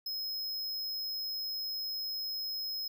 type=tone; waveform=square; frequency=5130 Hz; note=E8; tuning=48 cents flat; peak=-35 dBFS; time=0.06-2.88 s; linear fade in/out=5 ms; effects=none